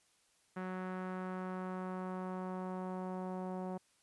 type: tone with low-pass filter sweep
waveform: sawtooth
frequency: 185 Hz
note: F#3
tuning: in tune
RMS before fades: -41 dBFS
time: 0.56-3.78 s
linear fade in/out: 10 ms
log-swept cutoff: 1600 to 810 Hz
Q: 1.8
effects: white hiss -72 dBFS RMS until 4.02 s + resampled to 24000 Hz